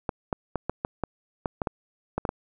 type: clicks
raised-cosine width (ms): 1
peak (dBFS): -12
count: 12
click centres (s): 0.092 / 0.328 / 0.557 / 0.696 / 0.849 / 1.037 / 1.458 / 1.618 / 1.672 / 2.18 / 2.252 / 2.291
effects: none